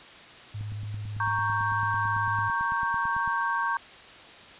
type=tone with vibrato; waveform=sine; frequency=104.6 Hz; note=G#2; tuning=13 cents sharp; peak=-32 dBFS; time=0.54-2.49 s; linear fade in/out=10 ms; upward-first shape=sine; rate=18 Hz; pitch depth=29 cents each way
type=click train; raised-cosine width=5 ms; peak=-30 dBFS; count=25; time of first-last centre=0.61-3.277 s; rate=9 Hz
type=chord; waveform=sine; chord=G diminished; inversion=first; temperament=equal; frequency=932.3 / 1108.7 / 1568 Hz; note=Bb5 / Db6 / G6; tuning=0 / 0 / 0 cents; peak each=-29 dBFS; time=1.2-3.77 s; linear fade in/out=2 ms
effects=white hiss -47 dBFS RMS until 4.59 s + resampled to 8000 Hz